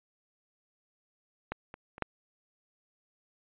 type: clicks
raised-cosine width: 0.5 ms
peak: -18 / -28 / -30 / -14 dBFS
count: 4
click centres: 1.52 / 1.741 / 1.981 / 2.023 s
effects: resampled to 8000 Hz